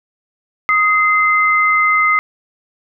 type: tone pair together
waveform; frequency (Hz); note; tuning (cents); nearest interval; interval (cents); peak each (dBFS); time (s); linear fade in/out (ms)
sine; 1252.1 / 2072; D#6 / C7; +11 / -17; major sixth; 872; -13; 0.69-2.19; 0
effects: none